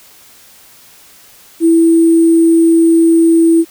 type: tone with sample-and-hold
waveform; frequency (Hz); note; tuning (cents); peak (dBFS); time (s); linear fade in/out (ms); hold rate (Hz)
sine; 330.5; E4; +5; -5; 1.6-3.65; 50; 8820
effects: white hiss -42 dBFS RMS until 3.7 s

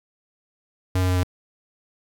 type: tone with pitch steps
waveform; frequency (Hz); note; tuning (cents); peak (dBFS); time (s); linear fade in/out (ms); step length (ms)
square; 92.5 / 91.81 / 91.12 / 90.44; F#2 / F#2 / F#2 / F#2; 0 / -13 / -26 / -39; -19; 0.95-1.234; 5; 71
effects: 9-bit

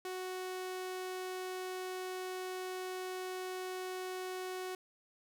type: tone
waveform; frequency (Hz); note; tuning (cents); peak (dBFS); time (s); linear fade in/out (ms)
sawtooth; 370; F#4; 0; -35; 0.05-4.75; 2
effects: none

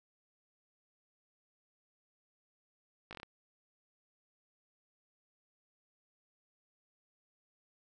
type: slowing click train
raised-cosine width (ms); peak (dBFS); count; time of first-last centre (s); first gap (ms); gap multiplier
0.3; -29; 6; 3.11-3.231; 18; 1.15
effects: none

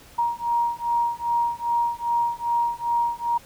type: beating tone pair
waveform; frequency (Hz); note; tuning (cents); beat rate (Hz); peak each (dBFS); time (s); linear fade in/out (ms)
sine; 942 / 944.5; A#5 / A#5; +18 / +22; 2.5; -24; 0.18-3.38; 10
effects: pink hiss -49 dBFS RMS until 3.45 s

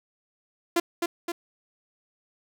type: tone with echo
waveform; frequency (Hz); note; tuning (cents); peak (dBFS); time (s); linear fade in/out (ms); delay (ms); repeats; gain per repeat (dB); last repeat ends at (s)
sawtooth; 342.7; F4; -33; -16; 0.76-0.8; 5; 260; 2; -4; 1.32
effects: none

